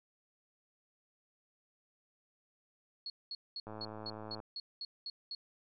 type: tone bursts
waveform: sine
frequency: 4347 Hz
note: C#8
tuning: 35 cents flat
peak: -39 dBFS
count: 10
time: 3.06-5.35 s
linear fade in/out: 2 ms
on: 40 ms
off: 210 ms
type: click train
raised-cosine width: 1 ms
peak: -32 dBFS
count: 80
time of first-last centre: 3.67-4.401 s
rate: 108 Hz
effects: none